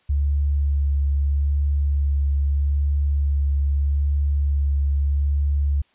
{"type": "tone with vibrato", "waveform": "sine", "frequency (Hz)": 71, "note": "C#2", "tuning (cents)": 42, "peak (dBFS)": -17, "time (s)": [0.09, 5.82], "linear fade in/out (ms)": 10, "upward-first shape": "sine", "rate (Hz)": 0.79, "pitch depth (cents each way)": 15, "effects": ["white hiss -62 dBFS RMS until 5.94 s", "resampled to 8000 Hz"]}